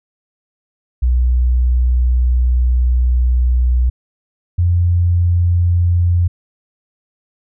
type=tone pair in turn; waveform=sine; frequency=61.74 / 87.31 Hz; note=B1 / F2; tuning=0 / 0 cents; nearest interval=tritone; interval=600 cents; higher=second; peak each=-10 dBFS; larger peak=neither; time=1.02-3.9 / 4.58-6.28 s; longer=first; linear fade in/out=10 ms; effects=none